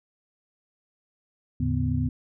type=tone cluster; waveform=sine; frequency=79.7 / 108.2 / 142.5 / 249.6 Hz; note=D#2 / A2 / C#3 / B3; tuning=+42 / -29 / +48 / +19 cents; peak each=-28 dBFS; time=1.6-2.09 s; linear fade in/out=5 ms; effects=none